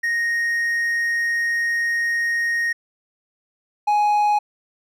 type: tone pair in turn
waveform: triangle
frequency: 1864.7 / 833.8 Hz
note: A#6 / G#5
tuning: 0 / +7 cents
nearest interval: octave + major second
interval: 1393 cents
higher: first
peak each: -17 / -13 dBFS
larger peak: second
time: 0.03-2.73 / 3.87-4.39 s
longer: first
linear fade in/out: 10 ms
effects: none